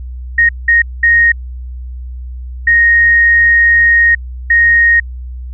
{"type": "tone bursts at uneven times", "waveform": "sine", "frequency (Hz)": 1864.7, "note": "A#6", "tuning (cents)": 0, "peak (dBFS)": -5, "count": 5, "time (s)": [[0.38, 0.49], [0.68, 0.82], [1.03, 1.32], [2.67, 4.15], [4.5, 5]], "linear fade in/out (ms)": 5, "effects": ["added 62 Hz sine -22 dBFS peak until 5.53 s"]}